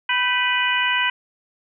harmonic tone with a mistuned harmonic, 493.9 Hz, B4, in tune, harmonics 2 / 3 / 4 / 5 / 6, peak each -24 / -24 / -24 / -24 / -24 dBFS, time 0.09-1.1 s, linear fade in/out 5 ms, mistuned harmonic 3, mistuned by +63 cents, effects none

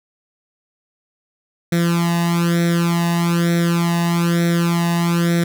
sawtooth tone with flanger, 170.6 Hz, F3, 40 cents flat, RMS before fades -17 dBFS, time 1.72-5.44 s, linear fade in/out 5 ms, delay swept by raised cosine 0.52 to 1.09 ms, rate 1.1 Hz, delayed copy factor +0.95, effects none

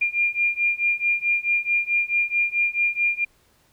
sine beating tone pair, 2400 / 2404.6 Hz, D7 / D7, +37 / +40 cents, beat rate 4.6 Hz, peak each -23 / -22 dBFS, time 0.01-3.25 s, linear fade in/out 10 ms, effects pink hiss -61 dBFS RMS until 3.72 s

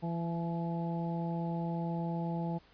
harmonic tone with a mistuned harmonic, 168.1 Hz, E3, 34 cents sharp, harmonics 1 / 2 / 3 / 4 / 5, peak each -33 / -42 / -45 / -44 / -42 dBFS, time 0.02-2.59 s, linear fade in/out 20 ms, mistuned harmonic 5, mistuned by +21 cents, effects pink hiss -62 dBFS RMS until 2.73 s + resampled to 11025 Hz

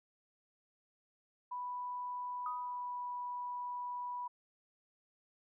sine tone with pitch glide, 987.8 to 981.5 Hz, B5 to B5, 0 to -11 cents, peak -38 dBFS, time 1.51-4.28 s, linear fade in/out 10 ms, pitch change -11 cents, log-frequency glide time 2.3-3.1 s
sine tone with exponential decay, 1248 Hz, D#6, 5 cents sharp, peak -36 dBFS, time 2.46-2.87 s, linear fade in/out 2 ms, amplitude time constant 88 ms
effects none

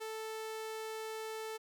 sawtooth tone, 440 Hz, A4, in tune, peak -36 dBFS, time 0-1.58 s, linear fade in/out 20 ms, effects none

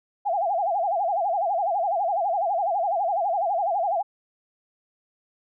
sine tone with vibrato, 740 Hz, F#5, in tune, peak -21 dBFS, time 0.25-4.03 s, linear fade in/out 20 ms, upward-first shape sine, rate 12 Hz, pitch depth 200 cents each way, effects none

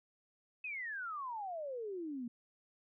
sine exponential sweep, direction down, 2588 to 229.7 Hz, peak -39 dBFS, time 0.64-2.28 s, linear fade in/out 5 ms, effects none

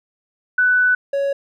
sine / triangle tone pair in turn, 1493 / 557 Hz, F#6 / C#5, +15 / +8 cents, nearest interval octave + perfect fourth, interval 1707 cents, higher first, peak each -12 / -15 dBFS, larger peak first, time 0.58-0.95 / 1.13-1.33 s, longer first, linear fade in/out 5 ms, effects none

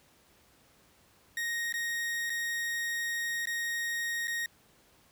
40% pulse tone with dropouts, 1868 Hz, A#6, 3 cents sharp, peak -30 dBFS, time 1.37-4.46 s, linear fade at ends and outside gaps 2 ms, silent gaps 1.725-1.739 / 2.297-2.301 / 3.456-3.471 / 4.273-4.279 s, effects pink hiss -63 dBFS RMS until 5.11 s + high-pass 60 Hz 12 dB/octave

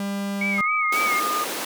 45% pulse tone, 199.4 Hz, G3, 30 cents sharp, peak -25 dBFS, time 0-0.61 s, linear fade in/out 2 ms
sine tone with vibrato, 2217 Hz, C#7, in tune, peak -22 dBFS, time 0.41-1.2 s, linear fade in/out 5 ms, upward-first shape sine, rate 3.7 Hz, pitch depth 76 cents each way
sine tone with pitch glide, 1244.5 to 1221 Hz, D#6 to D#6, 0 to -33 cents, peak -22 dBFS, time 0.58-1.44 s, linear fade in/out 5 ms, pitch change -33 cents, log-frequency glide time 0.97-1.28 s
pink high-pass noise, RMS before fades -29 dBFS, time 0.92-1.65 s, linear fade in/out 5 ms, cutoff 260 Hz, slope 24 dB/octave
effects none

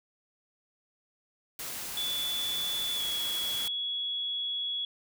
white noise, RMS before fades -38 dBFS, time 1.59-3.68 s, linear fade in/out 2 ms
sine tone with pitch glide, 3455 to 3359 Hz, A7 to G#7, -32 to +19 cents, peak -30 dBFS, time 1.97-4.85 s, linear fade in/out 2 ms, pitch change -49 cents, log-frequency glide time 2.96-3.01 s
effects none

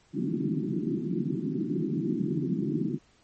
pink band-pass noise, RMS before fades -29 dBFS, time 0.13-2.99 s, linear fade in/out 50 ms, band 140 to 370 Hz, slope 96 dB/octave, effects pink hiss -63 dBFS RMS until 3.23 s + MP3 32 kbps

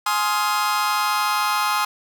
40% pulse chord, F minor seventh, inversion first, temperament just, 838.1 / 1047.7 / 1257.2 / 1396.9 Hz, Ab5 / C6 / Eb6 / F6, +16 / +2 / +18 / 0 cents, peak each -24 / -23 / -23 / -27 dBFS, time 0.06-1.85 s, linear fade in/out 5 ms, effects none

